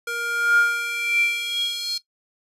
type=tone with high-pass filter sweep; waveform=square; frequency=470 Hz; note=A#4; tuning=14 cents sharp; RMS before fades=-23 dBFS; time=0.07-1.98 s; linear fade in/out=5 ms; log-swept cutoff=940 to 4400 Hz; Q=9.7; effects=noise-tail reverb RT60 0.1 s tail -17 dB re dry + resampled to 32000 Hz